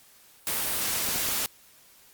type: noise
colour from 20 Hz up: white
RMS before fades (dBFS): -28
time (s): 0.47-1.46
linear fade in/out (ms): 0
type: clicks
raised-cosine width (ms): 2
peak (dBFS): -26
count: 3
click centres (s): 1.088 / 1.16 / 1.287
effects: white hiss -56 dBFS RMS until 2.13 s + Opus 48 kbps